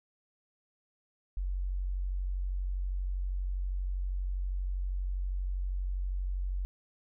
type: tone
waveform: sine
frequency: 46.25 Hz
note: F#1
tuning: in tune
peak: -30 dBFS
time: 1.37-6.65 s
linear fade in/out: 0 ms
effects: none